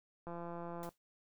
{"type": "click train", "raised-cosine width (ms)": 1, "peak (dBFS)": -32, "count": 107, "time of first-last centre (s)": [0.27, 0.89], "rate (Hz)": 171}
{"type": "noise with exponential decay", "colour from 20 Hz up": "white", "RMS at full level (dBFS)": -50, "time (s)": [0.83, 0.98], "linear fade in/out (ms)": 1, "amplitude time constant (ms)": 32}
{"effects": ["noise-tail reverb RT60 0.1 s tail -21 dB re dry"]}